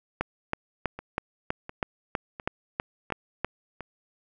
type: two click trains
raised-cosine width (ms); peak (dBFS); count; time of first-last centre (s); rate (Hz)
0.5; -22 / -11; 5 / 11; 0.99-3.807 / 0.21-3.446; 1.42 / 3.09
effects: none